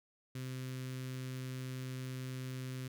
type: tone with notch filter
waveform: sawtooth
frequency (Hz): 129.2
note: C3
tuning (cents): -21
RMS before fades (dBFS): -42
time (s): 0.35-2.88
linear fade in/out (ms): 5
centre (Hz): 770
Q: 0.6
effects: none